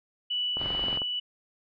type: tone with tremolo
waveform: sine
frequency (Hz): 2959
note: F#7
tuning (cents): -1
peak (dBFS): -26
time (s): 0.3-1.2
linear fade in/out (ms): 10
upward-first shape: sine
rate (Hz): 2.2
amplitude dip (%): 25
type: click train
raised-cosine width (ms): 1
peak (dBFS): -22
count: 11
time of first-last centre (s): 0.57-1.018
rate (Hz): 22.3
type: low-pass noise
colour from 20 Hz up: pink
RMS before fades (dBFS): -40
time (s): 0.57-1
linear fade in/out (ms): 50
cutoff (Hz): 3600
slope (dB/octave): 12
effects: resampled to 11025 Hz